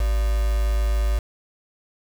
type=tone with quantisation; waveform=sine; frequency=53.2 Hz; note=G#1; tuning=42 cents sharp; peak=-18 dBFS; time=0-1.19 s; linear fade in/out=5 ms; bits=5; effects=none